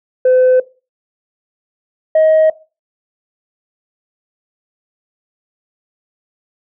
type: tone pair in turn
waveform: sine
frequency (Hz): 510 / 630.5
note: C5 / D#5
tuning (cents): -44 / +23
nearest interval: major third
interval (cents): 367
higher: second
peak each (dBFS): -5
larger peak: neither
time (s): 0.25-0.6 / 2.15-2.5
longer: neither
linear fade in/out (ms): 5
effects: noise-tail reverb RT60 0.3 s tail -19 dB re dry + tanh soft clip ceiling -5 dBFS